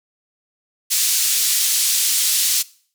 white band-pass noise, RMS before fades -18 dBFS, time 0.9-2.63 s, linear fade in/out 20 ms, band 3700 to 11000 Hz, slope 12 dB/octave, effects noise-tail reverb RT60 0.5 s tail -21 dB re dry

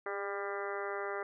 harmonic tone with a mistuned harmonic, 199.3 Hz, G3, 29 cents sharp, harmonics 2 / 3 / 4 / 5 / 6 / 7 / 8 / 9 / 10, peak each -39 / -43 / -44 / -49 / -43 / -45 / -47 / -49 / -47 dBFS, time 0.06-1.23 s, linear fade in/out 2 ms, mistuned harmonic 2, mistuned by +20 cents, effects none

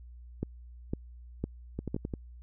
two click trains, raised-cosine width 3 ms, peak -21 / -18 dBFS, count 5 / 4, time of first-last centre 1.79-2.138 / 0.43-1.945 s, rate 11.5 / 1.98 Hz, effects added 60 Hz sine -46 dBFS peak until 2.42 s

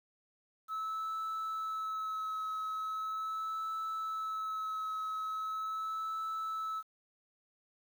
sine tone with vibrato, 1298 Hz, E6, 27 cents flat, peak -32 dBFS, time 0.68-6.83 s, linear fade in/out 50 ms, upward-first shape sine, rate 0.4 Hz, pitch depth 16 cents each way, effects tanh soft clip ceiling -34 dBFS + 10-bit

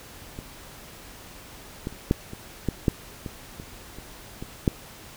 clicks, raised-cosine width 3 ms, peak -22 / -16 / -30 / -6 / -24 / -10 / -6 / -19 / -25 / -28 / -21 / -6 dBFS, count 12, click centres 0.389 / 1.871 / 1.926 / 2.111 / 2.334 / 2.687 / 2.882 / 3.262 / 3.599 / 3.986 / 4.425 / 4.678 s, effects pink hiss -45 dBFS RMS until 5.16 s

